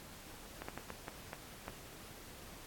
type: slowing click train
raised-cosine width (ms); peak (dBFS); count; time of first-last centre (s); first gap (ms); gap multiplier
0.5; -27; 7; 0.62-1.681; 65; 1.4
effects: pink hiss -53 dBFS RMS until 2.66 s + AAC 64 kbps